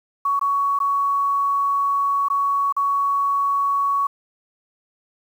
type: tone with dropouts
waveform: sine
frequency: 1120 Hz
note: C#6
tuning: 18 cents sharp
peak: -17 dBFS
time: 0.25-4.07 s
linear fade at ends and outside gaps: 5 ms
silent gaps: 0.394-0.412 / 0.79-0.801 / 2.285-2.3 / 2.725-2.765 s
effects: 8-bit